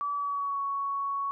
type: tone with pitch glide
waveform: sine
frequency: 1150 to 1114 Hz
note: D6 to C#6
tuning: -37 to +8 cents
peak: -28 dBFS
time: 0.01-1.31 s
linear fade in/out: 0 ms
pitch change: -55 cents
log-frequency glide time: 0.14-0.6 s
effects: none